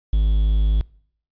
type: tone with quantisation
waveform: triangle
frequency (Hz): 52.1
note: G#1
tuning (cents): +6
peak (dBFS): -12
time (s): 0.13-0.81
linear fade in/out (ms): 0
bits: 7
effects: noise-tail reverb RT60 0.6 s tail -24 dB re dry + resampled to 11025 Hz